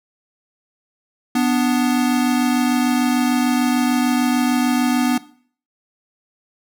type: tone pair together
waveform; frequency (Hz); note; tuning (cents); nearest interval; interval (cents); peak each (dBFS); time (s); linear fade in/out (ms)
square; 247 / 293.7; B3 / D4; 0 / 0; minor third; 300; -17 / -21; 1.35-5.18; 5
effects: noise-tail reverb RT60 0.5 s tail -18 dB re dry